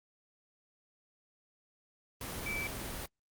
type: tone in noise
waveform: sine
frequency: 2317 Hz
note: D7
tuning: 24 cents flat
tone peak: -35 dBFS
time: 2.46-2.67 s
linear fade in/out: 2 ms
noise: pink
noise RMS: -40 dBFS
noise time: 2.21-3.06 s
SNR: +2 dB
effects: Opus 24 kbps

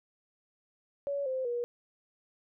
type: tone with pitch steps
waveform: sine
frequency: 564 / 520.2 / 479.8 Hz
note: C#5 / C5 / A#4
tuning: +30 / -10 / +50 cents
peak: -30 dBFS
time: 1.07-1.64 s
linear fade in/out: 0 ms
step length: 190 ms
effects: none

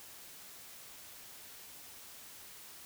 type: silence
effects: white hiss -52 dBFS RMS until 2.85 s

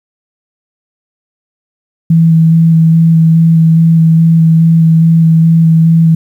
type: tone with vibrato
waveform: sine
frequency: 163.3 Hz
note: E3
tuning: 16 cents flat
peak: -3 dBFS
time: 2.1-6.15 s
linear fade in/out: 5 ms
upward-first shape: square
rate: 2.4 Hz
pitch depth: 11 cents each way
effects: 7-bit

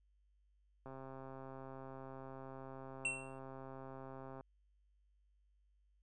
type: click train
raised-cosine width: 1 ms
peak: -37 dBFS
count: 473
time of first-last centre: 0.86-4.409 s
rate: 133 Hz
type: tone with exponential decay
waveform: square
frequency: 2716 Hz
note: F7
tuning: 49 cents flat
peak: -33 dBFS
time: 3.05-3.39 s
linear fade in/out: 2 ms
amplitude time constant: 72 ms
effects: added 50 Hz sine -70 dBFS peak until 6.02 s + resampled to 22050 Hz

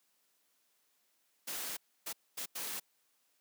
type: noise bursts at uneven times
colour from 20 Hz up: white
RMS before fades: -40 dBFS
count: 4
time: 1.47-1.77 / 2.06-2.13 / 2.37-2.46 / 2.55-2.8 s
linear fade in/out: 10 ms
effects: white hiss -75 dBFS RMS until 3.4 s + high-pass 200 Hz 12 dB/octave

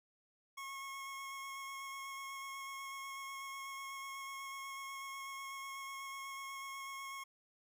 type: tone with vibrato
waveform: 25% pulse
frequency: 1090 Hz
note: C#6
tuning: 29 cents flat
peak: -40 dBFS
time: 0.57-7.24 s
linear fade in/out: 10 ms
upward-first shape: square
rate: 8.1 Hz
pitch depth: 8 cents each way
effects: none

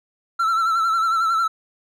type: tone with vibrato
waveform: triangle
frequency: 1336 Hz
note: E6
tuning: 23 cents sharp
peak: -15 dBFS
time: 0.39-1.48 s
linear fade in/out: 10 ms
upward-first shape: triangle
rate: 11 Hz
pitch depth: 62 cents each way
effects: none

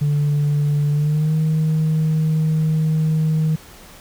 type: tone with pitch glide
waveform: sine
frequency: 146.4 to 156.91 Hz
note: D3 to D#3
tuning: -5 to +15 cents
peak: -13 dBFS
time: 0.01-3.56 s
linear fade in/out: 10 ms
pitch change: +120 cents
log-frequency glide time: 0.92-1.35 s
effects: tanh soft clip ceiling -13 dBFS + pink hiss -43 dBFS RMS until 4 s

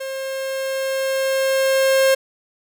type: tone with level ramp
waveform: 45% pulse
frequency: 534 Hz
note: C5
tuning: 35 cents sharp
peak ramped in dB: -26 to -12 dBFS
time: 0-2.15 s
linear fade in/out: 10 ms
effects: none

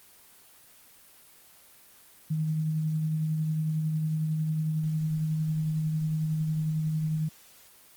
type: tone with tremolo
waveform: sine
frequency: 156.5 Hz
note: D#3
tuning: 10 cents sharp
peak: -24 dBFS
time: 2.3-7.29 s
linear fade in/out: 10 ms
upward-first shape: triangle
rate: 11 Hz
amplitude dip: 30%
effects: white hiss -55 dBFS RMS until 7.96 s + Opus 24 kbps

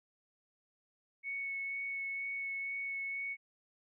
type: tone with vibrato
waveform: sine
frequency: 2212 Hz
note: C#7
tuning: 4 cents flat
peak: -36 dBFS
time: 1.23-3.37 s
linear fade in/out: 50 ms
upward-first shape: sine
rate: 2.1 Hz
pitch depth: 9 cents each way
effects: none

